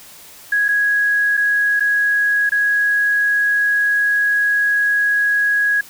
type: tone with dropouts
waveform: sine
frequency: 1661.2 Hz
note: G#6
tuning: in tune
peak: -13 dBFS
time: 0.52-5.81 s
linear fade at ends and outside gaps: 5 ms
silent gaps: 0.683-0.687 / 1.37-1.374 / 1.797-1.805 / 2.494-2.519 s
effects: white hiss -41 dBFS RMS until 5.89 s